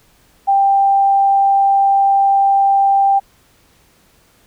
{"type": "tone", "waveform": "sine", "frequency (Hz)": 789, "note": "G5", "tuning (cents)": 11, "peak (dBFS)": -9, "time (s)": [0.47, 3.2], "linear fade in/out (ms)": 20, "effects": ["pink hiss -53 dBFS RMS until 4.46 s"]}